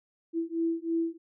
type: beating tone pair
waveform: sine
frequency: 329.6 / 332.7 Hz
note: E4 / E4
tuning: 0 / +16 cents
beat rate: 3.1 Hz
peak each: -30 dBFS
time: 0.33-1.18 s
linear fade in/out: 50 ms
effects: none